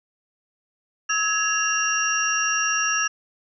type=tone cluster; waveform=sine; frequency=1292 / 1670 / 2775 / 5680 Hz; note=E6 / G#6 / F7 / F8; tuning=-35 / +9 / -12 / +28 cents; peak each=-26 / -25 / -26 / -25 dBFS; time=1.09-3.08 s; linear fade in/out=10 ms; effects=none

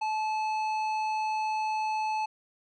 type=tone with tanh clipping; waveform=triangle; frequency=866 Hz; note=A5; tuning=28 cents flat; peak=-29 dBFS; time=0.01-2.26 s; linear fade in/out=10 ms; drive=15 dB; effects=none

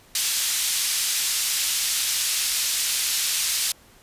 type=band-pass noise; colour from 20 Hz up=pink; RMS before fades=-24 dBFS; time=0.15-3.72 s; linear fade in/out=2 ms; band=3700 to 13000 Hz; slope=12 dB/octave; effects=pink hiss -53 dBFS RMS until 4.02 s + resampled to 32000 Hz

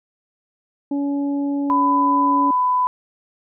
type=harmonic tone; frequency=282.7 Hz; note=C#4; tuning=34 cents sharp; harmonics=1 / 2 / 3; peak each=-19 / -33 / -36 dBFS; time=0.91-2.51 s; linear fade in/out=5 ms
type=tone; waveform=sine; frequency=1000 Hz; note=B5; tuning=21 cents sharp; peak=-15 dBFS; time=1.7-2.87 s; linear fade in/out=0 ms
effects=none

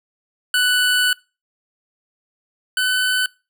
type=tone pair in turn; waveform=25% pulse; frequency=1488 / 1506.2 Hz; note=F#6 / F#6; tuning=+9 / +30 cents; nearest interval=unison; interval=21 cents; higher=second; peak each=-11 / -13 dBFS; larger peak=first; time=0.54-1.13 / 2.77-3.26 s; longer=first; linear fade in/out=2 ms; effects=noise-tail reverb RT60 0.3 s tail -24 dB re dry

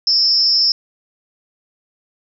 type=tone with amplitude modulation; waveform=sine; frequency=5240 Hz; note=E8; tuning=11 cents flat; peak=-7 dBFS; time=0.07-0.72 s; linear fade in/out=2 ms; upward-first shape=sine; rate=287 Hz; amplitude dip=95%; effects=none

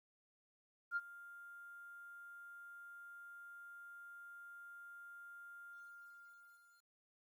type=tone with ADSR envelope; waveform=sine; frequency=1400 Hz; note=F6; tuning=4 cents sharp; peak=-33 dBFS; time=0.91-6.92 s; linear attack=54 ms; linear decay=38 ms; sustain=-19 dB; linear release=1200 ms; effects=tanh soft clip ceiling -29 dBFS + 12-bit

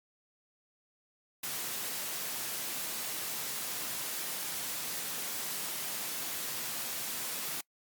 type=high-pass noise; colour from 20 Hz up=white; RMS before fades=-37 dBFS; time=1.43-7.61 s; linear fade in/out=5 ms; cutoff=110 Hz; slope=96 dB/octave; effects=noise-tail reverb RT60 0.1 s tail -24 dB re dry + Opus 48 kbps

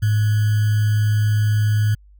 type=tone with sample-and-hold; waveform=sine; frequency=106.3 Hz; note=G#2; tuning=41 cents sharp; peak=-14 dBFS; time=0.02-1.95 s; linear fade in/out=10 ms; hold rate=1575 Hz; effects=added 50 Hz sine -45 dBFS peak until 2.19 s

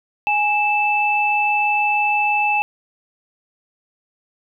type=tone pair together; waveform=sine; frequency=830.6 / 2637 Hz; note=G#5 / E7; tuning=0 / 0 cents; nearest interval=octave + minor sixth; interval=2000 cents; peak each=-18 dBFS; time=0.27-2.62 s; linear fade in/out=0 ms; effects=none

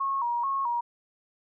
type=tone with vibrato; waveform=sine; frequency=1019 Hz; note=C6; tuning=46 cents flat; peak=-25 dBFS; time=0-0.81 s; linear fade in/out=10 ms; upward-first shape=square; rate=2.3 Hz; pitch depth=120 cents each way; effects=none

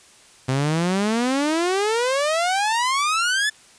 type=exponential sweep; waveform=sawtooth; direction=up; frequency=127.3 to 1760 Hz; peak=-15 dBFS; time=0.48-3.5 s; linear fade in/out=10 ms; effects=white hiss -50 dBFS RMS until 3.78 s + resampled to 22050 Hz

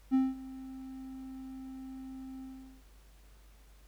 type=tone with ADSR envelope; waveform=triangle; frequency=263.2 Hz; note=C4; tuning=10 cents sharp; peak=-20 dBFS; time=0.11-2.83 s; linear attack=33 ms; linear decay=200 ms; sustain=-20 dB; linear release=410 ms; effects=added 50 Hz sine -55 dBFS peak until 3.87 s + pink hiss -65 dBFS RMS until 3.87 s

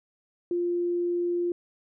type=tone; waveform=sine; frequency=349.2 Hz; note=F4; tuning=in tune; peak=-24 dBFS; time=0.51-1.52 s; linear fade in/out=2 ms; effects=none

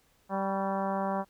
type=harmonic tone with a mistuned harmonic; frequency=194.8 Hz; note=G3; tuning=11 cents flat; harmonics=1 / 2 / 3 / 4 / 5 / 6 / 7 / 8 / 9; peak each=-33 / -40 / -34 / -34 / -36 / -40 / -44 / -48 / -52 dBFS; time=0.29-1.25 s; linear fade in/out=50 ms; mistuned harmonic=6; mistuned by=-46 cents; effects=pink hiss -67 dBFS RMS until 1.29 s

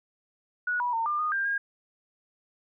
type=tone with pitch steps; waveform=sine; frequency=1463 / 974 / 910 / 1198 / 1230 / 1592 / 1623 Hz; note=F#6 / B5 / A#5 / D6 / D#6 / G6 / G#6; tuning=-20 / -24 / -42 / +34 / -20 / +26 / -40 cents; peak=-25 dBFS; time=0.67-1.58 s; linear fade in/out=5 ms; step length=130 ms; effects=none

